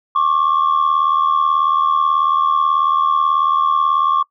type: tone pair together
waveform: sine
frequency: 1084 / 1162.3 Hz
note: C#6 / D6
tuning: -39 / -18 cents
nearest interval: minor second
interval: 121 cents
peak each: -14 dBFS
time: 0.15-4.23 s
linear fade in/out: 10 ms
effects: noise-tail reverb RT60 0.1 s tail -22 dB re dry + tanh soft clip ceiling -8 dBFS